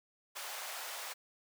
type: high-pass noise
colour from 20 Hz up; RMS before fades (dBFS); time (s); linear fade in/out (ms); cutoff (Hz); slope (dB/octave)
pink; -43; 0.35-1.14; 20; 650; 24
effects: none